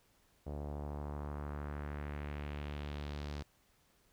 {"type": "tone with low-pass filter sweep", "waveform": "sawtooth", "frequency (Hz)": 73.1, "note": "D2", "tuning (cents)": -7, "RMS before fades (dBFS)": -42, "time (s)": [0.46, 3.43], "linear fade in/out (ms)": 10, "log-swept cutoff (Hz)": [630, 5100], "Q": 1.7, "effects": ["pink hiss -71 dBFS RMS until 4.12 s"]}